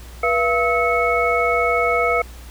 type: tone cluster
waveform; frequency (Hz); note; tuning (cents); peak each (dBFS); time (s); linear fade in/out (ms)
sine; 484.2 / 680 / 1291 / 2203; B4 / F5 / E6 / C#7; -34 / -46 / -37 / -11; -21; 0.23-2.22; 5
effects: added 60 Hz sine -36 dBFS peak until 2.5 s + pink hiss -44 dBFS RMS until 2.5 s